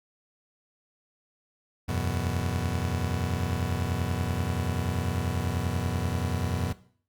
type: chord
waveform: 30% pulse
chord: E suspended second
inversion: none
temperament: just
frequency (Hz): 82.41 / 92.71 / 123.61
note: E2 / F#2 / B2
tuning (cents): 0 / +4 / +2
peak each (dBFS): -30 / -27 / -30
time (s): 1.88-6.73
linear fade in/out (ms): 10
effects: noise-tail reverb RT60 0.5 s tail -17 dB re dry + Opus 48 kbps

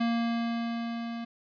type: tone with level ramp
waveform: square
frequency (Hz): 232.6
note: A#3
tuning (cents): -4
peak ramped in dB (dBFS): -25 to -35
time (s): 0-1.25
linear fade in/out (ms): 10
effects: resampled to 11025 Hz + 10-bit

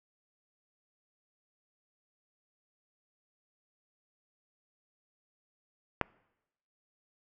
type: click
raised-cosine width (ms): 0.5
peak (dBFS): -11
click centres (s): 6.013
effects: noise-tail reverb RT60 0.9 s tail -25 dB re dry

